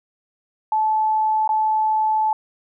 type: tone with dropouts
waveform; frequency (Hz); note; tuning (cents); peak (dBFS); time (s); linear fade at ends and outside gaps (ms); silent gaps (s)
sine; 868; A5; -24; -16; 0.72-2.33; 2; 1.477-1.491
effects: none